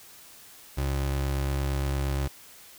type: tone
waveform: 30% pulse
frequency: 68.6 Hz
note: C#2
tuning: 17 cents flat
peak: -23 dBFS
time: 0.77-2.28 s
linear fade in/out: 10 ms
effects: white hiss -50 dBFS RMS until 2.78 s